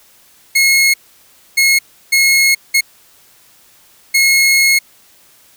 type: tone bursts at uneven times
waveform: sawtooth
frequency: 2167 Hz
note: C#7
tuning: 40 cents flat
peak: -5 dBFS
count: 5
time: 0.55-0.94 / 1.57-1.79 / 2.12-2.55 / 2.74-2.81 / 4.14-4.79 s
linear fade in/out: 10 ms
effects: white hiss -48 dBFS RMS until 5.56 s